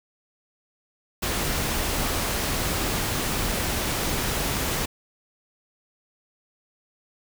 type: noise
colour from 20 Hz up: pink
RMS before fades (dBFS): -26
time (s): 1.22-4.86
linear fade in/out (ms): 10
effects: none